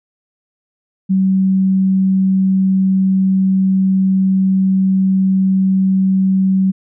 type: tone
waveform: sine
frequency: 190.4 Hz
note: F#3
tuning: 50 cents sharp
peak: -10 dBFS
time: 1.09-6.72 s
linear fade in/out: 20 ms
effects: none